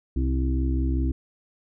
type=harmonic tone with a mistuned harmonic; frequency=65.41 Hz; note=C2; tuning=in tune; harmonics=1 / 2 / 4 / 5 / 6; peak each=-22 / -32 / -30 / -32 / -45 dBFS; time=0.16-1.12 s; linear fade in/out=5 ms; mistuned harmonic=6; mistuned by=-17 cents; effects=none